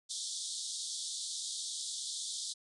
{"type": "band-pass noise", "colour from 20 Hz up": "pink", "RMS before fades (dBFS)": -40, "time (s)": [0.09, 2.54], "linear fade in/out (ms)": 20, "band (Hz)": [3400, 9600], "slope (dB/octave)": 96, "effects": []}